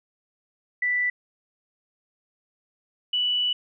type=tone pair in turn; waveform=sine; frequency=1975.5 / 2960 Hz; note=B6 / F#7; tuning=0 / 0 cents; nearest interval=perfect fifth; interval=700 cents; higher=second; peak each=-21 dBFS; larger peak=neither; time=0.82-1.1 / 3.13-3.53 s; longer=second; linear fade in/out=5 ms; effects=none